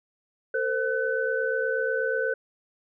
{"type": "tone cluster", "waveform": "sine", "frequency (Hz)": [452.7, 521, 1508], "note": ["A4", "C5", "F#6"], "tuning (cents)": [49, -7, 32], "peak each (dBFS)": -28, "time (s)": [0.54, 2.34], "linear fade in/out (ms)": 5, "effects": []}